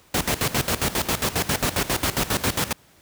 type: noise with tremolo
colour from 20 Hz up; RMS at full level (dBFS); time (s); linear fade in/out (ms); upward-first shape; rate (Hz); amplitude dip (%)
pink; -21; 0.14-2.73; 5; square; 7.4; 80
effects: pink hiss -55 dBFS RMS until 3.01 s + high-pass 60 Hz 12 dB/octave